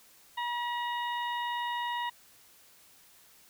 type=harmonic tone with a mistuned harmonic; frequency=960 Hz; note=B5; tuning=49 cents flat; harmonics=1 / 2 / 3 / 4; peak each=-32 / -38 / -42 / -44 dBFS; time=0.37-2.1 s; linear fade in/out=10 ms; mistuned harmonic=4; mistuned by=-56 cents; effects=white hiss -59 dBFS RMS until 3.49 s